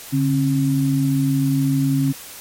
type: tone pair together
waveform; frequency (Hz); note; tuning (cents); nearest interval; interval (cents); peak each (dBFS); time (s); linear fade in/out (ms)
sine; 142.82 / 269.6; D3 / C#4; -48 / -48; major seventh; 1100; -18; 0.12-2.13; 20
effects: white hiss -37 dBFS RMS until 2.4 s + MP3 64 kbps